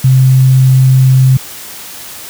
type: tone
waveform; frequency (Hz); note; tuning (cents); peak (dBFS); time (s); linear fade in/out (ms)
sine; 130.81; C3; 0; -3; 0.04-1.37; 5
effects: white hiss -28 dBFS RMS until 2.29 s + high-pass 60 Hz 12 dB/octave